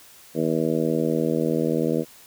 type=harmonic tone; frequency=80.3 Hz; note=E2; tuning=45 cents flat; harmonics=2 / 3 / 4 / 5 / 6 / 7 / 8; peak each=-28 / -26 / -26 / -29 / -26 / -32 / -34 dBFS; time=0.34-2.05 s; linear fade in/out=50 ms; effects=white hiss -49 dBFS RMS until 2.26 s